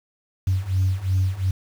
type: beating tone pair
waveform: sine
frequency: 92.5 / 95.3 Hz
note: F#2 / G2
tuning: 0 / -48 cents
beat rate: 2.8 Hz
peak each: -22 / -20 dBFS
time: 0.47-1.51 s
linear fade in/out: 5 ms
effects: tanh soft clip ceiling -13 dBFS + 7-bit